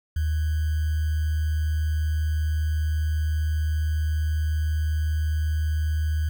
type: tone with sample-and-hold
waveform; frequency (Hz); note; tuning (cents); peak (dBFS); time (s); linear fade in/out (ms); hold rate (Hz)
sine; 77.4; D#2; -9; -21; 0.16-6.29; 5; 1575
effects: none